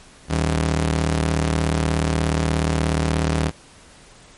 sawtooth ring-modulated tone, 116.54 Hz, A#2, in tune, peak -11 dBFS, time 0.28-3.52 s, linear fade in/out 50 ms, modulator 39.9 Hz, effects pink hiss -47 dBFS RMS until 4.37 s + MP3 48 kbps

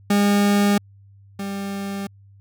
40% pulse tone pair in turn, 203.1 / 198.12 Hz, G#3 / G3, -38 / +19 cents, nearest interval unison, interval 43 cents, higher first, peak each -14 / -25 dBFS, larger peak first, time 0.1-0.78 / 1.39-2.07 s, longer neither, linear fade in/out 5 ms, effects added 99 Hz sine -46 dBFS peak until 2.4 s

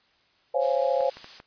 sine chord, Db major seventh, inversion third, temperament just, 519.7 / 554.4 / 693 / 831.5 Hz, C5 / Db5 / F5 / Ab5, -12 / 0 / -14 / +2 cents, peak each -25 / -25 / -29 / -31 dBFS, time 0.54-1.1 s, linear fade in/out 10 ms
blue noise, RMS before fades -38 dBFS, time 0.59-1.42 s, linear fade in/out 50 ms
clicks, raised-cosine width 0.5 ms, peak -28 dBFS, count 4, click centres 1.007 / 1.17 / 1.244 / 1.401 s
effects white hiss -64 dBFS RMS until 1.46 s + resampled to 11025 Hz

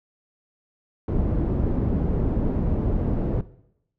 pink low-pass noise, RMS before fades -23 dBFS, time 1.08-3.41 s, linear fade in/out 2 ms, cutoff 370 Hz, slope 12 dB/octave, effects noise-tail reverb RT60 0.8 s tail -18 dB re dry

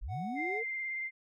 sine linear sweep, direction up, 30.96 to 472.1 Hz, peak -36 dBFS, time 0.01-0.64 s, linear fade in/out 20 ms
triangle tone, 740 Hz, F#5, in tune, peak -36 dBFS, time 0.08-0.62 s, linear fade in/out 50 ms
sine tone with vibrato, 2093 Hz, C7, in tune, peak -34 dBFS, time 0.35-1.11 s, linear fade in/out 50 ms, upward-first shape sine, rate 18 Hz, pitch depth 17 cents each way
effects none

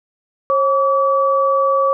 sine tone pair together, 541.5 / 1146 Hz, C#5 / D6, -41 / -43 cents, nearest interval octave + minor second, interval 1298 cents, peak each -15 dBFS, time 0.5-1.93 s, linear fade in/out 0 ms, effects none

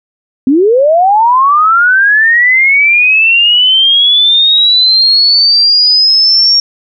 sine linear sweep, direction up, 248.9 to 5570 Hz, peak -4 dBFS, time 0.47-6.6 s, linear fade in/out 2 ms, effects none

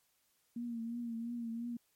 sine tone with vibrato, 233.6 Hz, A#3, 4 cents sharp, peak -37 dBFS, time 0.56-1.77 s, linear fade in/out 5 ms, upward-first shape triangle, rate 2.9 Hz, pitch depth 55 cents each way, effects white hiss -75 dBFS RMS until 1.95 s + MP3 64 kbps

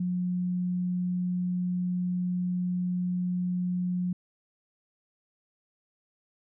sine tone, 179.7 Hz, F3, 50 cents sharp, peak -26 dBFS, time 0-4.13 s, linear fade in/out 5 ms, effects none

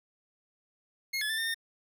25% pulse tone with pitch steps, 2155 / 1714 / 1771 / 1814 / 1824 Hz, C#7 / A6 / A6 / A#6 / A#6, -49 / -46 / +11 / -48 / -38 cents, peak -26 dBFS, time 1.13-1.545 s, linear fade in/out 10 ms, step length 83 ms, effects none

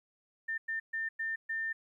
sine tone bursts at uneven times, 1800 Hz, A6, 39 cents sharp, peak -32 dBFS, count 5, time 0.48-0.58 / 0.68-0.8 / 0.93-1.09 / 1.19-1.36 / 1.49-1.73 s, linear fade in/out 10 ms, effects 12-bit

